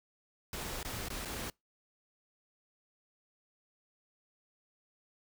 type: noise with dropouts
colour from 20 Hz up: pink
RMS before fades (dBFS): -40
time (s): 0.53-1.5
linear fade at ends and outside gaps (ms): 2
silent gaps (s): 0.83-0.848 / 1.085-1.102 / 1.251-1.255
effects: noise-tail reverb RT60 0.2 s tail -26 dB re dry